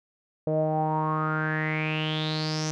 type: tone with low-pass filter sweep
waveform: sawtooth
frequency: 155.56 Hz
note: D#3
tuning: in tune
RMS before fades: -27 dBFS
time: 0.47-2.71 s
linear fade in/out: 0 ms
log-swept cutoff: 550 to 6100 Hz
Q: 8.2
effects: none